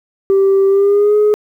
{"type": "tone with pitch glide", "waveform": "sine", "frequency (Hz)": [390, 420.4], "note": ["G4", "G#4"], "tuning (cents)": [-9, 21], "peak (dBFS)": -6, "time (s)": [0.3, 1.34], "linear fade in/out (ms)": 0, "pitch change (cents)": 130, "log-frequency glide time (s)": [0.68, 1.16], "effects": ["tanh soft clip ceiling -6 dBFS", "8-bit"]}